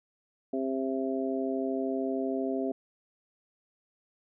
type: harmonic tone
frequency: 132.9 Hz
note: C3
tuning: 27 cents sharp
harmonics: 2 / 3 / 4 / 5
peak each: -31 / -33 / -39 / -35 dBFS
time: 0.53-2.72 s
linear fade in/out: 5 ms
effects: none